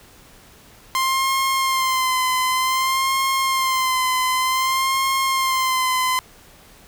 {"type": "tone with vibrato", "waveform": "sawtooth", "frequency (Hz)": 1046.5, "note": "C6", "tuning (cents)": 0, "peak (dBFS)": -14, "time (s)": [0.95, 6.19], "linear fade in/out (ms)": 0, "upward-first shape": "sine", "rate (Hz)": 0.54, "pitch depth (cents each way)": 39, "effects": ["pink hiss -48 dBFS RMS until 6.87 s"]}